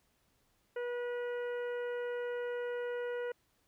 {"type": "harmonic tone with a mistuned harmonic", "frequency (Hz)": 485, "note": "B4", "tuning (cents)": -31, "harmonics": [1, 2, 3, 4, 5, 6], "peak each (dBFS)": [-35, -50, -46, -51, -59, -59], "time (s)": [0.76, 3.32], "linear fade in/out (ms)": 5, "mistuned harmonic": 5, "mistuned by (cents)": 21, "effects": ["pink hiss -74 dBFS RMS until 3.67 s"]}